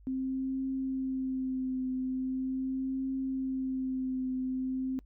sine tone with vibrato, 261.6 Hz, C4, in tune, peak -30 dBFS, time 0.07-4.99 s, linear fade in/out 0 ms, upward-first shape triangle, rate 0.41 Hz, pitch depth 28 cents each way, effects noise-tail reverb RT60 0.1 s tail -25 dB re dry + added 50 Hz sine -53 dBFS peak until 5.05 s

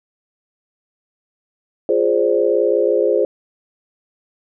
sine chord, D half-diminished seventh, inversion first, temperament equal with one note detuned, 349.2 / 415.3 / 523.3 / 582.3 Hz, F4 / Ab4 / C5 / D5, 0 / 0 / 0 / -15 cents, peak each -20 / -17 / -17 / -22 dBFS, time 1.89-3.25 s, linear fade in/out 2 ms, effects none

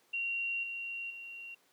sine tone with level steps, 2754 Hz, F7, 25 cents flat, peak -32 / -37 / -43 dBFS, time 0.13-1.55 s, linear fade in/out 10 ms, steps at 0.63 / 1.1 s, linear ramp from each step 5 ms, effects pink hiss -68 dBFS RMS until 1.72 s + high-pass 300 Hz 12 dB/octave

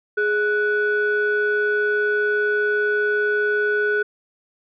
sine tone pair together, 417.5 / 1480 Hz, G#4 / F#6, +9 / 0 cents, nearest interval octave + minor seventh, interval 2191 cents, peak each -19 dBFS, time 0.17-4.03 s, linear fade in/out 10 ms, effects tanh soft clip ceiling -12 dBFS

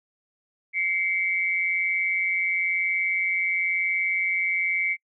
sine tone pair together, 2100 / 2281 Hz, C7 / C#7, +6 / +49 cents, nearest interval minor second, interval 143 cents, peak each -25 dBFS, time 0.73-4.97 s, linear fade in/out 50 ms, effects noise-tail reverb RT60 0.1 s tail -26 dB re dry

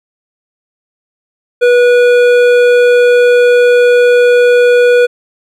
triangle tone with hard clipping, 487.6 Hz, B4, 22 cents flat, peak -6 dBFS, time 1.61-5.07 s, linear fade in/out 20 ms, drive 15 dB, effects none

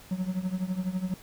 triangle tone with tremolo, 185 Hz, F#3, in tune, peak -22 dBFS, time 0.11-1.14 s, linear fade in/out 2 ms, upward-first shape triangle, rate 12 Hz, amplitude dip 90%, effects pink hiss -51 dBFS RMS until 1.22 s

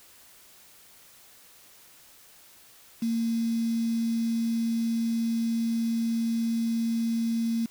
sine tone with quantisation, 229.2 Hz, A#3, 29 cents flat, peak -24 dBFS, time 3.02-7.66 s, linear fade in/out 5 ms, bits 7, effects white hiss -54 dBFS RMS until 7.7 s

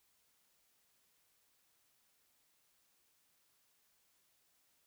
silence, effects white hiss -75 dBFS RMS until 4.86 s

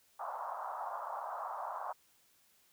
white band-pass noise, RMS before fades -41 dBFS, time 0.19-1.93 s, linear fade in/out 10 ms, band 630 to 1200 Hz, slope 48 dB/octave, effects white hiss -69 dBFS RMS until 2.72 s

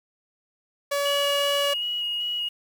sawtooth tone, 568 Hz, C#5, 42 cents sharp, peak -19 dBFS, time 0.91-1.74 s, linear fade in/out 10 ms
sine tone with vibrato, 2893 Hz, F#7, 40 cents flat, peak -25 dBFS, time 1.05-2.49 s, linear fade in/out 10 ms, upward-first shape square, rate 2.6 Hz, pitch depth 10 cents each way
effects 8-bit

